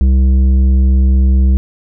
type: tone with tanh clipping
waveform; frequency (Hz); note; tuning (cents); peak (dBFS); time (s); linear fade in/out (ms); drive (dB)
triangle; 65.41; C2; 0; -8; 0.01-1.57; 0; 13
effects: none